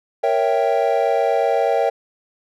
triangle chord, A# diminished seventh, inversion none, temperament equal, 466.2 / 554.4 / 659.3 / 784 Hz, A#4 / C#5 / E5 / G5, 0 / 0 / 0 / 0 cents, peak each -19 dBFS, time 0.23-1.9 s, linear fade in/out 10 ms, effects none

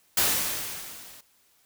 white noise with level ramp, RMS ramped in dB -21 to -49 dBFS, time 0.17-1.21 s, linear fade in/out 5 ms, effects white hiss -64 dBFS RMS until 1.65 s

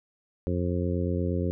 harmonic tone, 88.4 Hz, F2, 22 cents sharp, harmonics 1 / 2 / 3 / 4 / 5 / 6, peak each -28 / -31 / -33 / -34 / -35 / -36 dBFS, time 0.47-1.51 s, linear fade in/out 0 ms, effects none

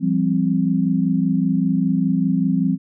sine chord, F suspended second, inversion none, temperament equal with one note detuned, 170.82 / 196 / 261.6 Hz, F3 / G3 / C4, -38 / 0 / 0 cents, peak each -20 dBFS, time 0-2.78 s, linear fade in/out 50 ms, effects none

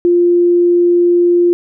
sine tone, 349.2 Hz, F4, in tune, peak -7 dBFS, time 0.05-1.53 s, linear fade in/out 0 ms, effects none

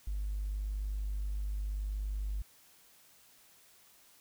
triangle tone with tanh clipping, 50.4 Hz, G1, 49 cents sharp, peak -32 dBFS, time 0.07-2.42 s, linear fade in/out 5 ms, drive 1 dB, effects white hiss -62 dBFS RMS until 4.2 s

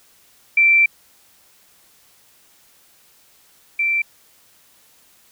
sine tone pair in turn, 2344 / 2344 Hz, D7 / D7, -4 / -4 cents, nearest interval unison, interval 0 cents, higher neither, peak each -10 / -16 dBFS, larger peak first, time 0.57-0.86 / 3.79-4.02 s, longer first, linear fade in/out 5 ms, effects white hiss -54 dBFS RMS until 5.31 s

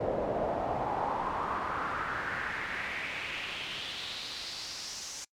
brown noise with band-pass filter sweep, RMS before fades -35 dBFS, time 0-5.25 s, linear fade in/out 10 ms, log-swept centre 530 to 6400 Hz, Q 3.3, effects noise-tail reverb RT60 0.1 s tail -23 dB re dry

